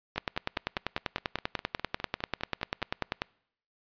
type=two click trains; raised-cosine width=0.3 ms; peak=-21 / -12 dBFS; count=15 / 32; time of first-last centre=0.16-3.023 / 0.18-3.219 s; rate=4.89 / 10.2 Hz; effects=noise-tail reverb RT60 0.7 s tail -26 dB re dry + resampled to 11025 Hz